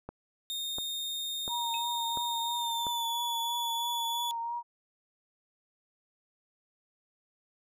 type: click train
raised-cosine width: 1 ms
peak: -25 dBFS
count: 5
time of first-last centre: 0.09-2.868 s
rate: 1.44 Hz
type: tone with pitch glide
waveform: 40% pulse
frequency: 3677 to 3431 Hz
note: A#7 to A7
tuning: -24 to -44 cents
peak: -32 dBFS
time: 0.5-4.31 s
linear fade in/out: 0 ms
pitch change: -120 cents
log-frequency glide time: 2.51-3.12 s
type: tone with vibrato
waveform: sine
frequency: 938 Hz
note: A#5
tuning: 11 cents sharp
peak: -32 dBFS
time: 1.48-4.63 s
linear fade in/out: 50 ms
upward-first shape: triangle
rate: 3 Hz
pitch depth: 31 cents each way
type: tone with exponential decay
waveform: sine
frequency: 2566 Hz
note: E7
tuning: 47 cents flat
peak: -33 dBFS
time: 1.74-1.85 s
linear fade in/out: 1 ms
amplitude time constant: 23 ms
effects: none